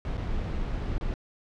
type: noise with dropouts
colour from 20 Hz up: brown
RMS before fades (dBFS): -30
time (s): 0.05-1.14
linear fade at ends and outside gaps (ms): 1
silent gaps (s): 0.172-0.177 / 0.981-1.01
effects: low-pass 4000 Hz 12 dB/octave